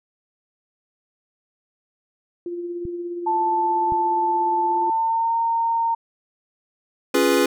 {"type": "tone with tremolo", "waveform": "sine", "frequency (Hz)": 347.8, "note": "F4", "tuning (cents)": -7, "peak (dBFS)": -25, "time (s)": [2.46, 4.9], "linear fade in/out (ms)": 2, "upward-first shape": "sine", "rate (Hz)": 17, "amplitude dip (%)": 35}
{"type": "clicks", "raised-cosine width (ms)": 5, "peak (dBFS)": -21, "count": 2, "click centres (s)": [2.853, 3.922]}
{"type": "tone with pitch glide", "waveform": "sine", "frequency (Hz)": [880, 918.4], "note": ["A5", "A#5"], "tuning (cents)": [0, -26], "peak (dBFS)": -18, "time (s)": [3.26, 5.95], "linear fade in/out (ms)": 10, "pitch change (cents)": 74, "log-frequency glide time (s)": [4.67, 5.33]}
{"type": "chord", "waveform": "square", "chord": "C# dominant seventh", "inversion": "none", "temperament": "equal with one note detuned", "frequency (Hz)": [276.2, 349.2, 415.3, 493.9], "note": ["C#4", "E#4", "G#4", "B4"], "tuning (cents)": [-6, 0, 0, 0], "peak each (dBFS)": -22, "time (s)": [7.14, 7.46], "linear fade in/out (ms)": 5}
{"effects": []}